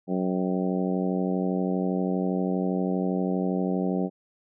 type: harmonic tone with a mistuned harmonic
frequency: 92.5 Hz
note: F#2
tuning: in tune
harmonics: 2 / 3 / 4 / 5 / 6 / 7 / 8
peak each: -26 / -30 / -32 / -34 / -36 / -37 / -38 dBFS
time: 0.07-4.1 s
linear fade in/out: 50 ms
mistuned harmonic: 8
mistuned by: +73 cents
effects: none